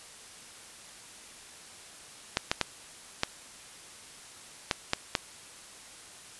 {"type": "clicks", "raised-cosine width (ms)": 0.2, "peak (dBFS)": -7, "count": 7, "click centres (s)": [2.371, 2.515, 2.613, 3.234, 4.712, 4.934, 5.152], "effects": ["white hiss -49 dBFS RMS until 6.39 s", "resampled to 24000 Hz"]}